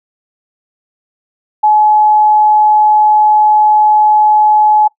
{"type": "tone", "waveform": "sine", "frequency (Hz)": 850, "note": "G#5", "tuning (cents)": 40, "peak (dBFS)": -5, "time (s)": [1.63, 4.88], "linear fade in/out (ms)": 10, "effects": ["noise-tail reverb RT60 0.1 s tail -21 dB re dry"]}